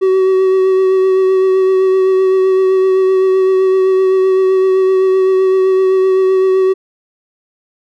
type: tone with vibrato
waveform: triangle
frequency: 378.1 Hz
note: F#4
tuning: 38 cents sharp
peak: -6 dBFS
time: 0.01-6.74 s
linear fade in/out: 20 ms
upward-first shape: triangle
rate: 7.8 Hz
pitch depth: 20 cents each way
effects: none